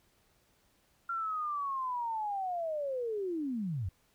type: linear sweep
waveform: sine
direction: down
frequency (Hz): 1382 to 80.6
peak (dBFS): -32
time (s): 1.09-3.89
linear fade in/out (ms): 5
effects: pink hiss -70 dBFS RMS until 4.14 s

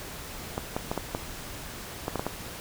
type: clicks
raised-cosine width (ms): 1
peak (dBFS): -14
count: 9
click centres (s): 0.579 / 0.765 / 0.915 / 0.977 / 1.149 / 2.081 / 2.157 / 2.195 / 2.266
effects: pink hiss -40 dBFS RMS until 2.6 s

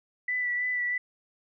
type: tone with vibrato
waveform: sine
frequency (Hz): 1975.5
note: B6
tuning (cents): 0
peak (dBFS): -26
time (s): 0.28-0.98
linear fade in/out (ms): 5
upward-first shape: sine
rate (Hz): 3.1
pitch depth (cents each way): 21
effects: none

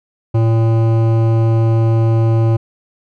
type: tone with hard clipping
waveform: sine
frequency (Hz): 113.3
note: A#2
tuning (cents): -49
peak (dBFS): -12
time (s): 0.34-2.57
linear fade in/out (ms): 10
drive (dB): 14
effects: none

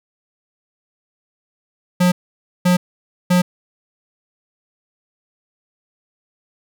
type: tone bursts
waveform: square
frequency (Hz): 179.3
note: F3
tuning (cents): +46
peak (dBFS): -12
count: 3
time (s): 2-3.42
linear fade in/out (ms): 10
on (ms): 120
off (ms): 530
effects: none

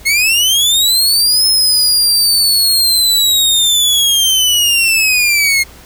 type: linear two-way sweep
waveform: sawtooth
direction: up then down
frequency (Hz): 2131 to 5200 to 2131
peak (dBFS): -6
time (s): 0.05-5.64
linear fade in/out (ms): 20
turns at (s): 1.46
effects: added 60 Hz sine -39 dBFS peak until 5.85 s + pink hiss -39 dBFS RMS until 5.85 s

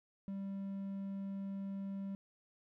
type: tone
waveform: triangle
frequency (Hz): 196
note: G3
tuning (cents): 0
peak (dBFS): -37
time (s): 0.28-2.15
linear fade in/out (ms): 0
effects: none

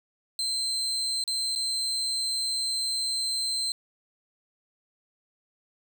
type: tone with dropouts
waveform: 35% pulse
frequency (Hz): 4114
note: C8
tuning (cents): -30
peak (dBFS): -25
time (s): 0.39-3.72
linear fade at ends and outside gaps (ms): 1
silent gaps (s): 1.239-1.277 / 1.552-1.559
effects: none

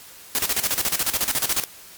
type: noise with tremolo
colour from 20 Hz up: white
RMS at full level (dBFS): -21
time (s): 0.35-1.64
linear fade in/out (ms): 0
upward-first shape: square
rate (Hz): 14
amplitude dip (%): 75
effects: white hiss -44 dBFS RMS until 1.97 s + MP3 96 kbps

